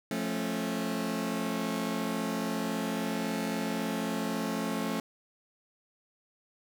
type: chord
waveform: sawtooth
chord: F augmented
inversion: none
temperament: just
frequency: 174.61 / 218.3 / 272.8 Hz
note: F3 / A3 / C#4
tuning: 0 / -13 / -28 cents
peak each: -33 / -29 / -31 dBFS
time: 0.11-5 s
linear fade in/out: 2 ms
effects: none